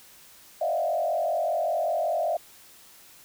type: tone with frequency modulation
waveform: sine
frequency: 659.3 Hz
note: E5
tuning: in tune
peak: -23 dBFS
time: 0.61-2.37 s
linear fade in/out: 5 ms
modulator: 45.2 Hz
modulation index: 1.5
effects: white hiss -52 dBFS RMS until 3.24 s